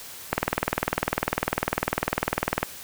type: click train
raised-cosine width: 0.5 ms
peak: -6 dBFS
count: 47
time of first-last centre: 0.33-2.63 s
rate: 20 Hz
effects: white hiss -41 dBFS RMS until 2.83 s